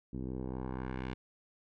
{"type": "tone with low-pass filter sweep", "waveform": "10% pulse", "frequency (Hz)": 64, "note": "C2", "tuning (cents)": -38, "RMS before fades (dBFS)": -39, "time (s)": [0.13, 1.14], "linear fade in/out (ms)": 5, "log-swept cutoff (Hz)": [270, 3100], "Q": 1.2, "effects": []}